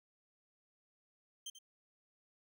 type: tone with echo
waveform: 25% pulse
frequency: 3139 Hz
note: G7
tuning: 2 cents sharp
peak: -39 dBFS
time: 1.46-1.5 s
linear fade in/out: 5 ms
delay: 88 ms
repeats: 1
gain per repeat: -11 dB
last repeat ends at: 1.588 s
effects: none